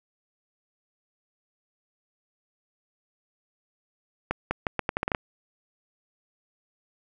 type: accelerating click train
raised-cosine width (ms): 0.5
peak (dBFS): -10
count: 10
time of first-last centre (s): 4.31-5.148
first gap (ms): 200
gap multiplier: 0.79
effects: none